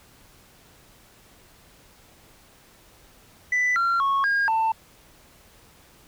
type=tone with pitch steps; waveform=sine; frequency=1988 / 1373 / 1101 / 1623 / 892 Hz; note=B6 / F6 / C#6 / G#6 / A5; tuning=+11 / -30 / -12 / -40 / +23 cents; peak=-17 dBFS; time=3.52-4.72 s; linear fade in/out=5 ms; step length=240 ms; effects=tanh soft clip ceiling -18 dBFS + pink hiss -54 dBFS RMS until 6.07 s